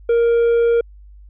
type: tone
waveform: triangle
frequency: 467.7 Hz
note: A#4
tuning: 6 cents sharp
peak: -10 dBFS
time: 0.09-0.81 s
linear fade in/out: 5 ms
effects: added 50 Hz sine -39 dBFS peak until 1.29 s + resampled to 8000 Hz